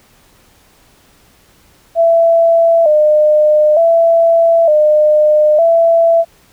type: tone with vibrato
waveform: sine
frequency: 636 Hz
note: D#5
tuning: 38 cents sharp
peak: -6 dBFS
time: 1.95-6.25 s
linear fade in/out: 50 ms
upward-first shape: square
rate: 0.55 Hz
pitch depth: 83 cents each way
effects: pink hiss -49 dBFS RMS until 6.52 s